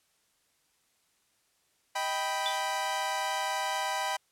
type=chord; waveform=sawtooth; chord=Eb augmented; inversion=none; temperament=equal with one note detuned; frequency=627.7 / 784 / 987.8 Hz; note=Eb5 / G5 / B5; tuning=+15 / 0 / 0 cents; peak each=-34 / -29 / -29 dBFS; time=1.95-4.17 s; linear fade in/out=10 ms
type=tone with exponential decay; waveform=sine; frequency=3492 Hz; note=A7; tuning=14 cents flat; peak=-26 dBFS; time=2.46-2.6 s; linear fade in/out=0 ms; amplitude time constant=30 ms
effects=white hiss -71 dBFS RMS until 4.31 s + low-pass 11000 Hz 12 dB/octave